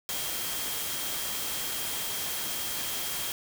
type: tone in noise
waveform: sine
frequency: 3225 Hz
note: G7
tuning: 48 cents sharp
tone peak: -41 dBFS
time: 0.09-3.32 s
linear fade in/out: 0 ms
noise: white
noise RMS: -33 dBFS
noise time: 0.09-3.32 s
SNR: -11 dB
effects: none